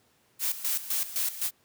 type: noise with tremolo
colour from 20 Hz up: blue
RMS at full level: -28 dBFS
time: 0.39-1.51 s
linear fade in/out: 50 ms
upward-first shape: square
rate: 3.9 Hz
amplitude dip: 75%
effects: pink hiss -66 dBFS RMS until 1.64 s + high-pass 100 Hz 12 dB/octave